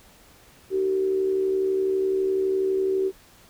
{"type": "tone with amplitude modulation", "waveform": "sine", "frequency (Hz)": 382, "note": "G4", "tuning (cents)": -45, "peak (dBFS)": -18, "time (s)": [0.7, 3.12], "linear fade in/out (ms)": 50, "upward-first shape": "sine", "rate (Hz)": 72, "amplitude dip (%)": 50, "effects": ["pink hiss -53 dBFS RMS until 3.49 s"]}